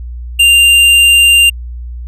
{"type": "tone with tanh clipping", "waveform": "sine", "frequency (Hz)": 2790, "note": "F7", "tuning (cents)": -2, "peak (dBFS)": -5, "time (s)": [0.39, 1.5], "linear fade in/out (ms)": 10, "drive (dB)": 15, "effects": ["added 60 Hz sine -21 dBFS peak until 2.07 s", "resampled to 32000 Hz"]}